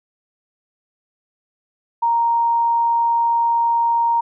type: tone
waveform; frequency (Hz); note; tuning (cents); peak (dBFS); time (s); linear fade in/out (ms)
sine; 932.3; A#5; 0; -14; 2.02-4.21; 10
effects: none